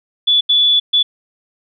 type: tone bursts at uneven times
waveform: sine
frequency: 3446 Hz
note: A7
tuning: 37 cents flat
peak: -9 dBFS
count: 3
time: 0.27-0.41 / 0.49-0.8 / 0.93-1.03 s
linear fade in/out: 10 ms
effects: none